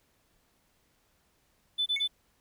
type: tone bursts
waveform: triangle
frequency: 3504 Hz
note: A7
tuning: 8 cents flat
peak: -22 dBFS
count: 3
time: 1.78-2.078 s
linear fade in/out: 20 ms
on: 82 ms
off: 26 ms
type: tone with exponential decay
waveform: triangle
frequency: 2207 Hz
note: C#7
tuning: 8 cents flat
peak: -25 dBFS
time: 1.96-2.08 s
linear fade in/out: 5 ms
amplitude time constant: 25 ms
effects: tanh soft clip ceiling -23 dBFS + pink hiss -70 dBFS RMS until 2.4 s